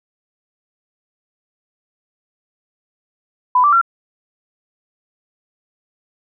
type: tone with pitch steps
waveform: sine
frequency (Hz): 999 / 1167.6 / 1364.7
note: B5 / D6 / F6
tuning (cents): +20 / -10 / -40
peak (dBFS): -9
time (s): 3.55-3.814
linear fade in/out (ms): 5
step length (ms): 88
effects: none